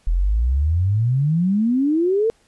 sine exponential sweep, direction up, 39.91 to 463 Hz, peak -15 dBFS, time 0.07-2.3 s, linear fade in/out 0 ms, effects pink hiss -59 dBFS RMS until 2.47 s + resampled to 24000 Hz

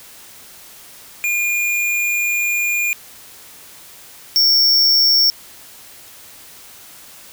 square tone pair in turn, 2420 / 5469 Hz, D#7 / F8, -49 / -37 cents, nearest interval octave + major second, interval 1412 cents, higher second, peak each -17 / -11 dBFS, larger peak second, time 1.24-2.93 / 4.36-5.3 s, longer first, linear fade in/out 0 ms, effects white hiss -41 dBFS RMS until 7.32 s

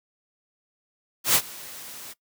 white noise with ADSR envelope, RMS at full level -17 dBFS, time 1.24-2.14 s, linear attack 110 ms, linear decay 60 ms, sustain -23 dB, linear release 24 ms, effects noise-tail reverb RT60 0.1 s tail -20 dB re dry + high-pass 100 Hz 12 dB/octave

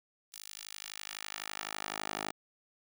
10% pulse tone with high-pass filter sweep, 51.91 Hz, G#1, in tune, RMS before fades -42 dBFS, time 0.32-2.32 s, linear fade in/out 20 ms, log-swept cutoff 5400 to 510 Hz, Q 0.71, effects none

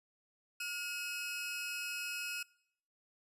sawtooth tone pair together, 1429 / 2555 Hz, F6 / D#7, +39 / +45 cents, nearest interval minor seventh, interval 1006 cents, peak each -39 / -36 dBFS, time 0.6-2.43 s, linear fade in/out 5 ms, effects noise-tail reverb RT60 0.7 s tail -24 dB re dry + resampled to 32000 Hz

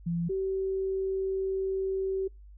sine tone pair in turn, 170 / 383.2 Hz, F3 / G4, -46 / -39 cents, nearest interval octave + major second, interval 1407 cents, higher second, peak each -27 dBFS, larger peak neither, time 0.06-0.29 / 0.29-2.28 s, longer second, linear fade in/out 10 ms, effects noise-tail reverb RT60 0.2 s tail -26 dB re dry + added 50 Hz sine -47 dBFS peak until 2.57 s

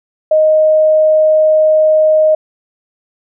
sine tone, 622.3 Hz, D#5, in tune, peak -6 dBFS, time 0.31-2.35 s, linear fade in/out 5 ms, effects none

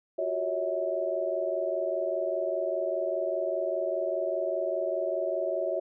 sine tone cluster, 359.9 / 379.9 / 559 / 644 Hz, F#4 / F#4 / C#5 / E5, -48 / +46 / +14 / -41 cents, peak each -36 / -36 / -31 / -30 dBFS, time 0.18-5.8 s, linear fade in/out 10 ms, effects none

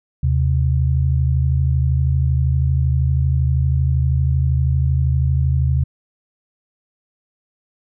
sine tone pair together, 78.12 / 130.81 Hz, D#2 / C3, +8 / 0 cents, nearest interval major sixth, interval 892 cents, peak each -16 / -17 dBFS, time 0.23-5.84 s, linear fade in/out 5 ms, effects none

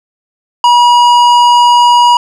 sine tone with tanh clipping, 964 Hz, B5, 42 cents flat, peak -5 dBFS, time 0.64-2.17 s, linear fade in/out 2 ms, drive 13 dB, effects none

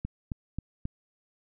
click train, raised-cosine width 5 ms, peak -20 dBFS, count 4, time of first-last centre 0.05-0.854 s, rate 3.73 Hz, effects none

